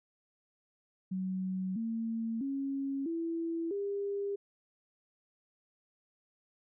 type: tone with pitch steps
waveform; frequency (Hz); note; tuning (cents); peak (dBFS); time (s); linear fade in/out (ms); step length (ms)
sine; 187.3 / 226.6 / 274.2 / 331.8 / 401.5; F#3 / A#3 / C#4 / E4 / G4; +21 / -49 / -19 / +11 / +41; -32; 1.11-4.36; 10; 650
effects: none